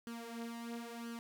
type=tone with flanger; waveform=sawtooth; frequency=233.1 Hz; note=A#3; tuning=in tune; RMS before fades=-45 dBFS; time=0.07-1.19 s; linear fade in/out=0 ms; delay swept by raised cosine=0.65 to 5.35 ms; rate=0.98 Hz; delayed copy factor=+0.7; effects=none

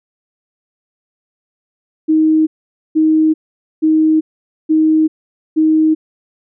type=tone bursts; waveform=sine; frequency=314 Hz; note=D#4; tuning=16 cents sharp; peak=-8 dBFS; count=5; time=2.08-5.95 s; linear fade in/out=20 ms; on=390 ms; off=480 ms; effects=none

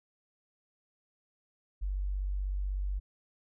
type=tone; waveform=sine; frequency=48.1 Hz; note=G1; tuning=32 cents flat; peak=-30 dBFS; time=1.81-3 s; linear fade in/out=20 ms; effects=none

